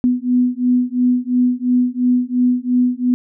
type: beating tone pair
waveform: sine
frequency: 246.9 / 249.8 Hz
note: B3 / B3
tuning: 0 / +20 cents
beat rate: 2.9 Hz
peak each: -16 dBFS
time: 0.04-3.14 s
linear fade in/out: 0 ms
effects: none